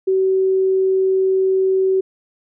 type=tone; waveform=sine; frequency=380 Hz; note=F#4; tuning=46 cents sharp; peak=-13 dBFS; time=0.07-2.01 s; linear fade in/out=10 ms; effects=none